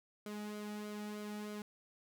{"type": "tone with flanger", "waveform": "sawtooth", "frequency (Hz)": 209.4, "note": "G#3", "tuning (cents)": 15, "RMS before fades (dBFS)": -44, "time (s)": [0.26, 1.62], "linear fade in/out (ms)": 2, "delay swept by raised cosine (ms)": [1.1, 1.91], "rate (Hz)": 3.2, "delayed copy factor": -0.6, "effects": []}